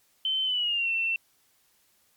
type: tone with pitch glide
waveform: sine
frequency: 3077 to 2694 Hz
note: G7 to E7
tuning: -33 to +37 cents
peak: -24 dBFS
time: 0.25-1.16 s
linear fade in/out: 2 ms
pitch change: -230 cents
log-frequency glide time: 0.44-0.9 s
effects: white hiss -66 dBFS RMS until 2.16 s + MP3 96 kbps